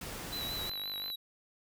pink noise, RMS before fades -42 dBFS, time 0.01-0.7 s, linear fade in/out 5 ms
square tone with vibrato, 3951 Hz, B7, in tune, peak -37 dBFS, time 0.32-1.16 s, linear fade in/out 10 ms, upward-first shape triangle, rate 5.7 Hz, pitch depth 44 cents each way
click train, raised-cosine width 0.3 ms, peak -30 dBFS, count 36, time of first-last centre 0.39-1.101 s, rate 49.2 Hz
effects none

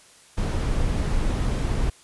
brown noise, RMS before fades -23 dBFS, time 0.37-1.9 s, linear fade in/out 10 ms, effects white hiss -52 dBFS RMS until 2.03 s + resampled to 24000 Hz

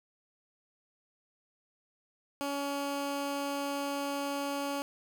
15% pulse tone, 281.9 Hz, C#4, 29 cents sharp, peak -26 dBFS, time 2.41-4.82 s, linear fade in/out 0 ms, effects none

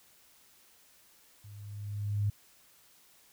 sine tone with level ramp, 102.9 Hz, G#2, 16 cents flat, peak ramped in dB -47 to -25 dBFS, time 1.44-2.3 s, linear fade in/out 5 ms, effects white hiss -62 dBFS RMS until 3.32 s

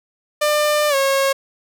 sawtooth tone with pitch glide, 598 to 545.2 Hz, D5 to C#5, +31 to -29 cents, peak -11 dBFS, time 0.41-1.33 s, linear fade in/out 10 ms, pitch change -160 cents, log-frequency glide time 0.89-0.95 s, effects none

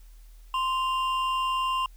triangle tone pair together, 1042.8 / 2800 Hz, C6 / F7, -6 / +4 cents, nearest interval octave + perfect fourth, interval 1710 cents, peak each -23 / -31 dBFS, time 0.54-1.86 s, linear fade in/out 2 ms, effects added 40 Hz sine -46 dBFS peak until 1.96 s + white hiss -63 dBFS RMS until 1.96 s

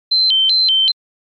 sine tone with vibrato, 3564 Hz, A7, 22 cents sharp, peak -10 dBFS, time 0.11-0.92 s, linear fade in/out 10 ms, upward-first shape square, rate 2.6 Hz, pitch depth 240 cents each way, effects MP3 96 kbps

